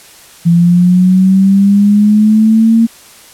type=linear sweep; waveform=sine; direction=up; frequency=168.3 to 229.7 Hz; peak=-4 dBFS; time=0.45-2.87 s; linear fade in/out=20 ms; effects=white hiss -38 dBFS RMS until 3.33 s + low-pass 12000 Hz 12 dB/octave